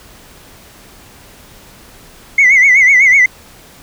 sine tone with vibrato, 2100 Hz, C7, 6 cents sharp, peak -3 dBFS, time 2.38-3.26 s, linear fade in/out 5 ms, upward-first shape sine, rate 8 Hz, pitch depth 110 cents each way, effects tanh soft clip ceiling -2 dBFS + pink hiss -40 dBFS RMS until 3.82 s

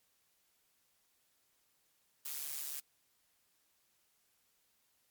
blue noise with amplitude modulation, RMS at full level -38 dBFS, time 2.25-2.8 s, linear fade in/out 5 ms, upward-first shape sine, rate 143 Hz, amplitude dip 80%, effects white hiss -75 dBFS RMS until 5.1 s + MP3 96 kbps

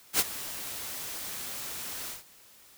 white noise with ADSR envelope, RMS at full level -22 dBFS, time 0.13-2.24 s, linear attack 66 ms, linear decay 34 ms, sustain -16 dB, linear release 150 ms, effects white hiss -56 dBFS RMS until 2.77 s

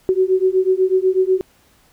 sine beating tone pair, 371 / 379.1 Hz, F#4 / F#4, +5 / +42 cents, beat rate 8.1 Hz, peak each -16 dBFS, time 0.09-1.41 s, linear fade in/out 0 ms, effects pink hiss -55 dBFS RMS until 1.92 s

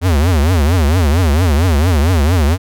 square tone with vibrato, 80.8 Hz, E2, 34 cents flat, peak -10 dBFS, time 0.01-2.58 s, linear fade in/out 50 ms, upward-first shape triangle, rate 4.4 Hz, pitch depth 300 cents each way, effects none

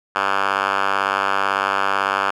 5% pulse tone with band-pass filter, 98 Hz, G2, in tune, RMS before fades -20 dBFS, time 0.15-2.31 s, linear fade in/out 10 ms, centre 1500 Hz, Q 2.2, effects none

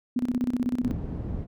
sine tone with tremolo, 246.9 Hz, B3, in tune, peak -21 dBFS, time 0.16-0.92 s, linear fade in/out 5 ms, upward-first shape square, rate 16 Hz, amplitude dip 80%
click train, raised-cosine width 3 ms, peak -27 dBFS, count 8, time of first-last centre 0.34-1.044 s, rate 9.95 Hz
white low-pass noise, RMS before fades -32 dBFS, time 0.82-1.47 s, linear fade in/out 50 ms, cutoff 160 Hz, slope 12 dB/octave
effects none

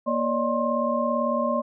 sine tone cluster, 235.8 / 568 / 606 / 1061 Hz, A#3 / C#5 / D#5 / C6, +20 / +42 / -46 / +24 cents, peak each -27 dBFS, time 0.06-1.62 s, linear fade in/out 20 ms, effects none

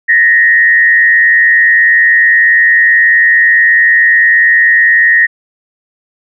sine tone with frequency modulation, 1864.7 Hz, A#6, in tune, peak -4 dBFS, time 0.08-5.27 s, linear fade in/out 20 ms, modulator 111 Hz, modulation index 0.68, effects none

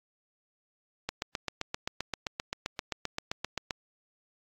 click train, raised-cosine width 0.2 ms, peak -14 dBFS, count 21, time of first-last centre 1.09-3.708 s, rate 7.64 Hz, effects AAC 64 kbps

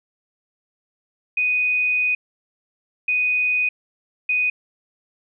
sine tone bursts at uneven times, 2489 Hz, D#7, in tune, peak -17 dBFS, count 3, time 1.37-2.15 / 3.08-3.69 / 4.29-4.5 s, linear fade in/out 5 ms, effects none

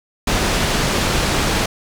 pink low-pass noise, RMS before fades -18 dBFS, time 0.27-1.66 s, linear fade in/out 5 ms, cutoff 7200 Hz, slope 12 dB/octave, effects none

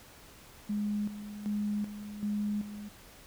sine tone with tremolo, 207.7 Hz, G#3, in tune, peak -29 dBFS, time 0.69-2.89 s, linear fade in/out 10 ms, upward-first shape square, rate 1.3 Hz, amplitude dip 70%, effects pink hiss -54 dBFS RMS until 3.26 s

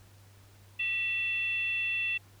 sine tone with frequency modulation, 2688 Hz, E7, 33 cents sharp, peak -28 dBFS, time 0.79-2.18 s, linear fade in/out 10 ms, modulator 736 Hz, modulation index 0.39, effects added 99 Hz sine -55 dBFS peak until 2.4 s + pink hiss -61 dBFS RMS until 2.4 s

